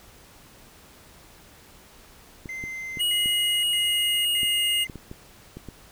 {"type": "clicks", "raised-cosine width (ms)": 3, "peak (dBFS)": -24, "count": 10, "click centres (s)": [2.458, 2.639, 2.972, 3.259, 4.432, 4.898, 4.957, 5.114, 5.57, 5.687]}
{"type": "tone bursts", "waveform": "triangle", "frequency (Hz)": 2074, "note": "C7", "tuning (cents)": -16, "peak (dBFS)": -30, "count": 4, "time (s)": [2.49, 4.87], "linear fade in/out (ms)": 2, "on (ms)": 520, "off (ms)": 100}
{"type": "tone with pitch glide", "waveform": "square", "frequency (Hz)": [2900, 2857], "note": ["F#7", "F7"], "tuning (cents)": [-35, 39], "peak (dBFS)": -22, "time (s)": [2.99, 4.85], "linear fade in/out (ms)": 20, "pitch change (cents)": -26, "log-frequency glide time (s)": [3.14, 4.62]}
{"effects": ["pink hiss -51 dBFS RMS until 5.91 s"]}